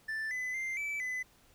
triangle tone with pitch steps, 1765 / 2010 / 2090 / 2311 / 2011 Hz, A6 / B6 / C7 / D7 / B6, +5 / +30 / -2 / -28 / +31 cents, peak -32 dBFS, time 0.08-1.23 s, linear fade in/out 10 ms, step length 230 ms, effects pink hiss -64 dBFS RMS until 1.54 s

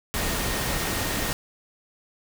sine tone in noise, 1853 Hz, A#6, 11 cents flat, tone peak -38 dBFS, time 0.14-1.33 s, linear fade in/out 0 ms, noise pink, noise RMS -27 dBFS, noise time 0.14-1.33 s, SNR -14 dB, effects none

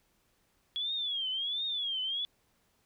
sine tone with vibrato, 3349 Hz, G#7, 14 cents sharp, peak -31 dBFS, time 0.76-2.25 s, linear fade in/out 0 ms, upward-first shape triangle, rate 1.4 Hz, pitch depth 190 cents each way, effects pink hiss -72 dBFS RMS until 2.85 s

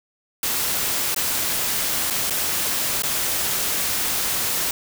white noise with dropouts, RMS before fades -23 dBFS, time 0.43-4.71 s, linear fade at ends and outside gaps 2 ms, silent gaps 1.146-1.162 / 2.101-2.106 / 2.299-2.306 / 3.022-3.034 s, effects none

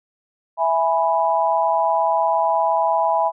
sine chord, E major, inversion none, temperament equal, 659.3 / 830.6 / 987.8 Hz, E5 / G#5 / B5, 0 / 0 / 0 cents, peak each -20 dBFS, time 0.57-3.32 s, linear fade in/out 50 ms, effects none

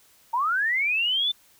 sine linear sweep, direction up, 890 to 3577 Hz, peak -21 dBFS, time 0.33-1.32 s, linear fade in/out 10 ms, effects white hiss -58 dBFS RMS until 1.59 s

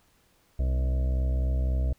harmonic tone with a mistuned harmonic, 63.8 Hz, C2, 43 cents flat, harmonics 1 / 2 / 3 / 4 / 5 / 7 / 8 / 9 / 10, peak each -23 / -35 / -45 / -44 / -47 / -50 / -48 / -49 / -44 dBFS, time 0.59-1.93 s, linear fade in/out 5 ms, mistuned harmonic 3, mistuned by +16 cents, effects pink hiss -65 dBFS RMS until 1.98 s

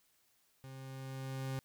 40% pulse tone with level ramp, 133.1 Hz, C3, 30 cents sharp, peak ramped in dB -47 to -35 dBFS, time 0.64-1.59 s, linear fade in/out 0 ms, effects white hiss -73 dBFS RMS until 1.64 s

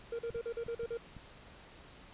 triangle tone bursts, 466.2 Hz, A#4, in tune, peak -33 dBFS, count 8, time 0.12-0.974 s, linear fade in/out 5 ms, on 70 ms, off 42 ms
clicks, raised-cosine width 5 ms, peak -36 dBFS, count 5, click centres 0.305 / 0.358 / 0.665 / 0.834 / 1.167 s
effects pink hiss -55 dBFS RMS until 2.13 s + resampled to 8000 Hz

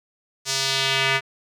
square tone with band-pass filter sweep, 134.8 Hz, C#3, 48 cents flat, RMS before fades -22 dBFS, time 0.45-1.21 s, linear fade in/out 50 ms, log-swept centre 6000 to 2100 Hz, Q 1.7, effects none

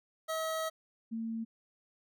25% pulse / sine tone pair in turn, 641 / 226.1 Hz, E5 / A3, -49 / +47 cents, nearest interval octave + tritone, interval 1804 cents, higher first, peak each -29 / -34 dBFS, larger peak first, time 0.28-0.7 / 1.11-1.45 s, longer first, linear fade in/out 20 ms, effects none

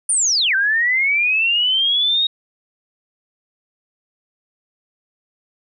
sine linear two-way sweep, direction down then up, 9520 to 1530 to 3778 Hz, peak -14 dBFS, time 0.09-2.27 s, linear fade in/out 5 ms, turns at 0.55 s, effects none

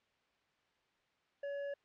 sine tone with hard clipping, 565 Hz, C#5, 33 cents sharp, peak -40 dBFS, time 1.43-1.74 s, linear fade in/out 5 ms, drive 7 dB, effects white hiss -75 dBFS RMS until 1.84 s + low-pass 3000 Hz 12 dB/octave

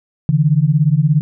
sine beating tone pair, 142.3 / 159.3 Hz, C#3 / D#3, +46 / +41 cents, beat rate 17 Hz, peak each -13 dBFS, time 0.29-1.21 s, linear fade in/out 0 ms, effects none

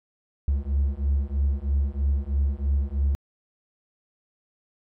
triangle beating tone pair, 68.2 / 71.3 Hz, C#2 / C#2, -28 / +49 cents, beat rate 3.1 Hz, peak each -22 dBFS, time 0.48-3.15 s, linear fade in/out 0 ms, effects tanh soft clip ceiling -12 dBFS

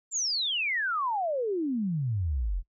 sine exponential sweep, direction down, 7420 to 39.05 Hz, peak -26 dBFS, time 0.11-2.63 s, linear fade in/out 50 ms, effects noise-tail reverb RT60 0.1 s tail -24 dB re dry

